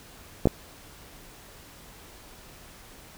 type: clicks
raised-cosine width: 2 ms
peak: -6 dBFS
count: 2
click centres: 0.456 / 0.472 s
effects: pink hiss -49 dBFS RMS until 3.17 s